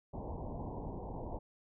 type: low-pass noise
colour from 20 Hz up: pink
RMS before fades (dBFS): -42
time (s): 0.13-1.39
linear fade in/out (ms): 10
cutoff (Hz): 990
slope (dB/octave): 96
effects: none